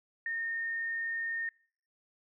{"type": "tone", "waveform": "sine", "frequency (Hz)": 1832, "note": "A#6", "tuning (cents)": -31, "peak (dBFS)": -32, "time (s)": [0.26, 1.49], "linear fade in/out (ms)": 2, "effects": ["noise-tail reverb RT60 0.5 s tail -23 dB re dry"]}